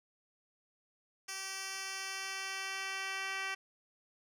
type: tone with band-pass filter sweep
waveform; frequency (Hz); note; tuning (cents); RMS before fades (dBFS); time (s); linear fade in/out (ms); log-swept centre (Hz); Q
10% pulse; 386; G4; -27; -40; 1.28-3.55; 10; 6000 to 2700; 1
effects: none